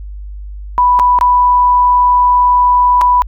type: tone with dropouts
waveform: sine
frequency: 987.8 Hz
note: B5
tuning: in tune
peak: -6 dBFS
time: 0.78-3.22 s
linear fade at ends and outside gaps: 0 ms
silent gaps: 0.991-0.997 / 1.188-1.211 / 3.012-3.016 s
effects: added 50 Hz sine -24 dBFS peak until 3.27 s